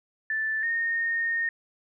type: tone pair in turn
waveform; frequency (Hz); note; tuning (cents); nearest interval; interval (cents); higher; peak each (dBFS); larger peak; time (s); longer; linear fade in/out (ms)
sine; 1760 / 1842; A6 / A#6; 0 / -21; minor second; 79; second; -25 / -24; second; 0.3-0.63 / 0.63-1.49; second; 2
effects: none